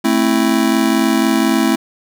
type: chord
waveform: square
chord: A minor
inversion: none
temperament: just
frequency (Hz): 220 / 264 / 330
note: A3 / C4 / E4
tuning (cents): 0 / +16 / +2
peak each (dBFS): -17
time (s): 0.04-1.76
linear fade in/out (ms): 10
effects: none